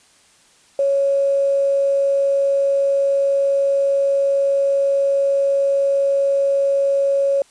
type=tone with quantisation; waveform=sine; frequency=554.4 Hz; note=C#5; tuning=in tune; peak=-14 dBFS; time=0.79-7.42 s; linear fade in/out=2 ms; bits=7; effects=white hiss -53 dBFS RMS until 7.5 s + resampled to 22050 Hz